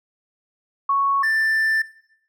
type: tone pair in turn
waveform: sine / triangle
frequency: 1108.7 / 1773.2 Hz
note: C#6 / A6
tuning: 0 / +13 cents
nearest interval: minor sixth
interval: 813 cents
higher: second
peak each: -16 dBFS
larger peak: neither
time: 0.89-1.23 / 1.23-1.82 s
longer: second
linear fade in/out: 5 ms
effects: noise-tail reverb RT60 0.7 s tail -17 dB re dry